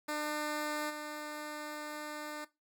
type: tone with level steps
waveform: 10% pulse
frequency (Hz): 300.6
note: D4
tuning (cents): +40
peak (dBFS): -26 / -32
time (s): 0.08-2.45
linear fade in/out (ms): 10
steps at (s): 0.89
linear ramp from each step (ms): 20
effects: noise-tail reverb RT60 0.2 s tail -17 dB re dry